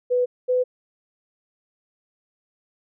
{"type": "tone pair in turn", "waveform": "sine", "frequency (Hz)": [495.4, 502.6], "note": ["B4", "B4"], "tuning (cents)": [5, 30], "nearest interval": "unison", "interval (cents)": 25, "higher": "second", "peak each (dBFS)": -17, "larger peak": "neither", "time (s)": [[0.1, 0.26], [0.48, 0.64]], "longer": "neither", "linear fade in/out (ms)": 20, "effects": []}